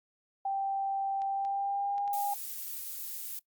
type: tone with pitch glide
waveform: sine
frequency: 784 to 808.8 Hz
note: G5 to G#5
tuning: 0 to -46 cents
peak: -29 dBFS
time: 0.45-2.34 s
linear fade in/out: 5 ms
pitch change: +54 cents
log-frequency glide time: 1.26-2.09 s
type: clicks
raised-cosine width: 0.2 ms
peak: -35 dBFS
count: 4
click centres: 1.219 / 1.45 / 1.981 / 2.078 s
type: noise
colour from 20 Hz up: violet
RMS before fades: -39 dBFS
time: 2.13-3.39 s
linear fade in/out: 2 ms
effects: noise-tail reverb RT60 0.1 s tail -21 dB re dry + Opus 48 kbps